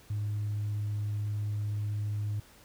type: tone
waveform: sine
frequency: 104.4 Hz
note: G#2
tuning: 10 cents sharp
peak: -28 dBFS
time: 0.1-2.4 s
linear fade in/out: 5 ms
effects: tanh soft clip ceiling -27 dBFS + pink hiss -57 dBFS RMS until 2.64 s